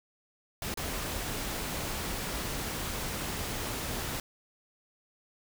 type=noise with dropouts; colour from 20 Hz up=pink; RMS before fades=-35 dBFS; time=0.62-4.2 s; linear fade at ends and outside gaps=2 ms; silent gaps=0.741-0.773 s; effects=none